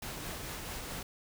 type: noise with tremolo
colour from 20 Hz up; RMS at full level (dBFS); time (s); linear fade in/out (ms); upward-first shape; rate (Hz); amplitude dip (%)
pink; -40; 0.02-1.03; 5; sine; 4.6; 25
effects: none